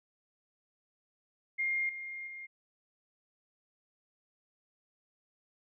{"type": "tone with level steps", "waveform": "sine", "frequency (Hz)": 2122, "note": "C7", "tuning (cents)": 24, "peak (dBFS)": [-29, -39, -42], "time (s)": [1.58, 2.47], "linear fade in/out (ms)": 20, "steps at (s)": [1.89, 2.27], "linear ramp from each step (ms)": 2, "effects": []}